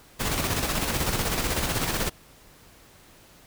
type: noise with tremolo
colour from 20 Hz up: pink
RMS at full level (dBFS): -25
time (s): 0.19-2.1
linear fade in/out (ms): 20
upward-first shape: square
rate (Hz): 16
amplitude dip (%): 40
effects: pink hiss -53 dBFS RMS until 3.46 s